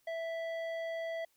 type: tone with low-pass filter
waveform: square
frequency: 659.3 Hz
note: E5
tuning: in tune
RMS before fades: -38 dBFS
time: 0.07-1.25 s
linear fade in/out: 5 ms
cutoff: 2400 Hz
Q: 0.98
effects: white hiss -73 dBFS RMS until 1.36 s